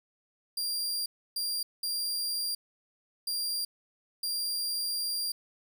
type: tone bursts at uneven times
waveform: sawtooth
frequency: 4769 Hz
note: D8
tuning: 26 cents sharp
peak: -27 dBFS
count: 5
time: 0.57-1.06 / 1.36-1.63 / 1.83-2.55 / 3.27-3.65 / 4.23-5.32 s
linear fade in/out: 5 ms
effects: none